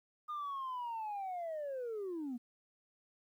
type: linear sweep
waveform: sine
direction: down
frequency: 1227 to 230 Hz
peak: -36 dBFS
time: 0.28-2.38 s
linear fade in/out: 20 ms
effects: tanh soft clip ceiling -36 dBFS + 12-bit